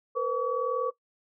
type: tone cluster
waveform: sine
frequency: 468.5 / 509 / 1137 Hz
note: A#4 / C5 / C#6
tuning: +9 / -48 / +44 cents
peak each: -30 dBFS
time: 0.15-0.91 s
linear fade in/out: 20 ms
effects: noise-tail reverb RT60 0.1 s tail -17 dB re dry